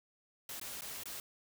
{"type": "noise with dropouts", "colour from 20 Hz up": "white", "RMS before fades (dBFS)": -44, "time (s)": [0.49, 1.2], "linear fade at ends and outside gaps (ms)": 2, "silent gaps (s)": [[0.598, 0.613], [0.81, 0.819], [1.035, 1.056]], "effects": []}